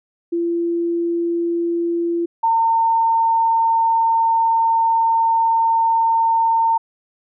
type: tone pair in turn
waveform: sine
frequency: 340.5 / 909 Hz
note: F4 / A#5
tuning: -44 / -44 cents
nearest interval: octave + perfect fourth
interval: 1700 cents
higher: second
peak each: -17 / -13 dBFS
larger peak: second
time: 0.32-2.26 / 2.43-6.78 s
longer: second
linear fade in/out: 10 ms
effects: none